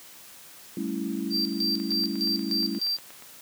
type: chord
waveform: sine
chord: A dominant seventh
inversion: third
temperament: equal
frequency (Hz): 196 / 220 / 277.2 / 329.6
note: G3 / A3 / C#4 / E4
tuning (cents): 0 / 0 / 0 / 0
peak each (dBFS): -33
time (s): 0.77-2.79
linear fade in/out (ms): 2
type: tone with tremolo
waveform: triangle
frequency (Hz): 4699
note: D8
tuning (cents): 0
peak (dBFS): -23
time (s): 1.3-2.99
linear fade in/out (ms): 50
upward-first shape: square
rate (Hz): 3.3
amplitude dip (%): 80
type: click train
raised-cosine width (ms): 0.3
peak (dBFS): -29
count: 13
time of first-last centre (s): 1.8-3.223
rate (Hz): 8.43
effects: white hiss -48 dBFS RMS until 3.41 s + high-pass 100 Hz 12 dB/octave